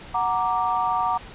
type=chord; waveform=sine; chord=Gb augmented; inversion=none; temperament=equal; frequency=740 / 932.3 / 1174.7 Hz; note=Gb5 / Bb5 / D6; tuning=0 / 0 / 0 cents; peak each=-25 / -24 / -25 dBFS; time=0.14-1.18 s; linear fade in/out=10 ms; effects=pink hiss -42 dBFS RMS until 1.34 s + resampled to 8000 Hz